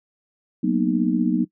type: chord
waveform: sine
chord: B major seventh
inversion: second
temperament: just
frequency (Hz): 185.21 / 231.5 / 246.9 / 308.7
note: F#3 / A#3 / B3 / D#4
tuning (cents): +2 / -12 / 0 / -14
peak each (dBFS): -23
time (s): 0.63-1.45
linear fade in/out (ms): 10
effects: noise-tail reverb RT60 0.1 s tail -20 dB re dry